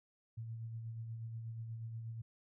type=tone with tremolo; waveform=sine; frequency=113.7 Hz; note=A#2; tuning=43 cents flat; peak=-40 dBFS; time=0.37-2.22 s; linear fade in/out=10 ms; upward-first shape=sine; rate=8.3 Hz; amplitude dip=35%; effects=none